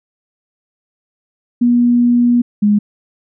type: tone pair in turn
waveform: sine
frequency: 241.2 / 207.3 Hz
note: B3 / G#3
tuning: -41 / -3 cents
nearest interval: minor third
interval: 262 cents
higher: first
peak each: -8 dBFS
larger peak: neither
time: 1.61-2.42 / 2.62-2.79 s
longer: first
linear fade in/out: 10 ms
effects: none